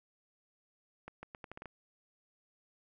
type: accelerating click train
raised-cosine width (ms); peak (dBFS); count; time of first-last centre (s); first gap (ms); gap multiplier
0.5; -30; 8; 1.08-1.657; 150; 0.79
effects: none